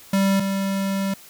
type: tone pair in turn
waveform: square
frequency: 195.2 / 195.2 Hz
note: G3 / G3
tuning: -7 / -7 cents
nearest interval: unison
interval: 0 cents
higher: neither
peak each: -17 / -22 dBFS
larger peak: first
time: 0.13-0.4 / 0.4-1.14 s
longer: second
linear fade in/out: 5 ms
effects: white hiss -46 dBFS RMS until 1.29 s